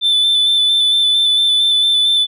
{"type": "tone with vibrato", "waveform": "sine", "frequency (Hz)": 3520, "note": "A7", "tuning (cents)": 0, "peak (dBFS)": -8, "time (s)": [0.01, 2.27], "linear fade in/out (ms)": 50, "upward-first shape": "square", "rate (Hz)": 4.4, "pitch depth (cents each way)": 16, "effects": ["tanh soft clip ceiling -9 dBFS"]}